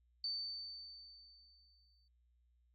sine tone with exponential decay, 4555 Hz, C#8, 46 cents sharp, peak -36 dBFS, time 0.24-2.08 s, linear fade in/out 2 ms, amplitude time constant 400 ms, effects added 60 Hz sine -70 dBFS peak until 2.74 s + AAC 32 kbps

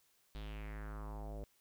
square tone with low-pass filter sweep, 52.6 Hz, G#1, 23 cents sharp, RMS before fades -45 dBFS, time 0.35-1.44 s, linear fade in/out 0 ms, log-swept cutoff 3900 to 540 Hz, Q 3.4, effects white hiss -73 dBFS RMS until 1.6 s

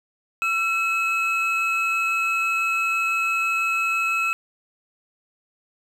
triangle tone pair together, 1347 / 2577 Hz, E6 / E7, +37 / -40 cents, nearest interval major seventh, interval 1123 cents, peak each -23 / -20 dBFS, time 0.42-4.33 s, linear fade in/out 0 ms, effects none

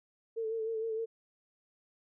sine tone with vibrato, 446.5 Hz, A4, 25 cents sharp, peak -32 dBFS, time 0.36-1.06 s, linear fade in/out 20 ms, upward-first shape sine, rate 6.5 Hz, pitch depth 37 cents each way, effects none

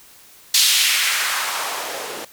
blue noise with band-pass filter sweep, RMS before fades -20 dBFS, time 0.54-2.25 s, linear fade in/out 5 ms, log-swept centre 4100 to 370 Hz, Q 1.5, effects white hiss -47 dBFS RMS until 2.32 s

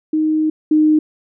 sine tone pair in turn, 311.1 / 307.7 Hz, D#4 / D#4, 0 / -19 cents, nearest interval unison, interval 19 cents, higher first, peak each -13 / -9 dBFS, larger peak second, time 0.13-0.5 / 0.71-0.99 s, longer first, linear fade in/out 5 ms, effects none

